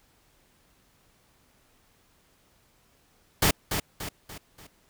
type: noise with echo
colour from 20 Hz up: pink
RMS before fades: -21 dBFS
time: 3.42-3.51 s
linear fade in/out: 5 ms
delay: 290 ms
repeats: 4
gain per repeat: -7 dB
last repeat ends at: 4.67 s
effects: pink hiss -64 dBFS RMS until 4.89 s